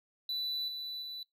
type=tone with level steps; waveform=triangle; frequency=3976 Hz; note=B7; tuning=11 cents sharp; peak=-32 / -37 / -39 dBFS; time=0.29-1.23 s; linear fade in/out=2 ms; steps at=0.68 / 1.02 s; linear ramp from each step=2 ms; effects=noise-tail reverb RT60 0.2 s tail -23 dB re dry